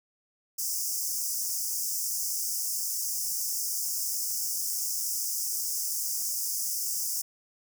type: high-pass noise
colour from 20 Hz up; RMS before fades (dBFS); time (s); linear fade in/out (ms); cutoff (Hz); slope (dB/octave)
pink; -31; 0.58-7.22; 10; 5100; 96
effects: none